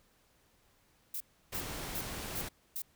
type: noise bursts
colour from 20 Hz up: violet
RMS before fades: -38 dBFS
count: 5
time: 1.14-2.82 s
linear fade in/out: 5 ms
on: 64 ms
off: 340 ms
type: noise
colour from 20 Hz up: pink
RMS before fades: -41 dBFS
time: 1.52-2.49 s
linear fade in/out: 10 ms
effects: pink hiss -69 dBFS RMS until 2.95 s